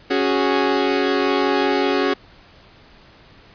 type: chord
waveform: sawtooth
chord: C# suspended fourth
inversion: none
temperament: equal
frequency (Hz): 277.2 / 370 / 415.3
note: C#4 / F#4 / G#4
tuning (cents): 0 / 0 / 0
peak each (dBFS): -17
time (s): 0.1-2.14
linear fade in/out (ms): 10
effects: pink hiss -48 dBFS RMS until 3.54 s + resampled to 11025 Hz